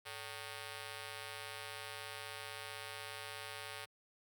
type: ring-modulated tone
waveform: 5% pulse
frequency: 335.7 Hz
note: E4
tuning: 32 cents sharp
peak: -30 dBFS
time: 0.05-3.86 s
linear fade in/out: 20 ms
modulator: 236 Hz
effects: high-pass 100 Hz 12 dB/octave